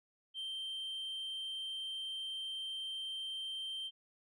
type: tone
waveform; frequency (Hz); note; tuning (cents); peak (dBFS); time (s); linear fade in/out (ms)
sine; 3136; G7; 0; -36; 0.34-3.91; 50
effects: tanh soft clip ceiling -38 dBFS